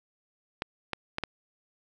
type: clicks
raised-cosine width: 0.3 ms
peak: -14 dBFS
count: 4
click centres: 0.621 / 0.933 / 1.184 / 1.237 s
effects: none